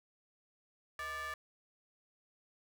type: ring-modulated tone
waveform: square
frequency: 279.6 Hz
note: C#4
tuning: 15 cents sharp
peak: -37 dBFS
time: 0.99-1.34 s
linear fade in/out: 2 ms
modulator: 1470 Hz
effects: none